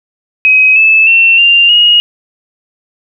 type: tone with pitch steps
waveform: sine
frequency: 2534 / 2616 / 2700 / 2787 / 2877 Hz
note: D#7 / E7 / E7 / F7 / F#7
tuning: +31 / -14 / +41 / -4 / -49 cents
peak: -3 dBFS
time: 0.45-2 s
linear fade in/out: 0 ms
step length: 310 ms
effects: none